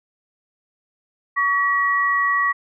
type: tone pair together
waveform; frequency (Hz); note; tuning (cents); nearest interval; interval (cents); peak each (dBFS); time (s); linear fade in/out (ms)
sine; 1133.2 / 1918; C#6 / A#6; +38 / +49; major sixth; 911; -19; 1.36-2.53; 20
effects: none